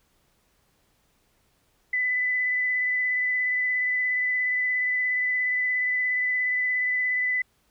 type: tone with vibrato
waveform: sine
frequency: 2000 Hz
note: B6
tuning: 21 cents sharp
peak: -22 dBFS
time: 1.93-7.42 s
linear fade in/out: 5 ms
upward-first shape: sine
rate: 17 Hz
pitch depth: 11 cents each way
effects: pink hiss -67 dBFS RMS until 7.7 s